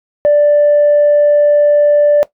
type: tone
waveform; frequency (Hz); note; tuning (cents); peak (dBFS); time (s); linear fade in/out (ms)
sine; 587.3; D5; 0; -4; 0.25-2.23; 0
effects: noise-tail reverb RT60 0.1 s tail -17 dB re dry + tanh soft clip ceiling -3 dBFS